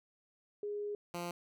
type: tone pair in turn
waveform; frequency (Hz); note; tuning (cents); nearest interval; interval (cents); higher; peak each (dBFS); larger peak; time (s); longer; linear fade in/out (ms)
sine / 10% pulse; 413.3 / 173.77; G#4 / F3; -8 / -8; octave + minor third; 1500; first; -36 / -30; second; 0.63-0.95 / 1.14-1.31; first; 2
effects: none